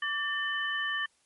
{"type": "tone cluster", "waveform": "sine", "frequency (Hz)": [1159, 1789, 3012], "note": ["D6", "A6", "F#7"], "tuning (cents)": [-23, 28, 30], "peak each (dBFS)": [-37, -30, -36], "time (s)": [0.02, 1.06], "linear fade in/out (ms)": 5, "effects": ["white hiss -69 dBFS RMS until 1.25 s", "MP3 48 kbps"]}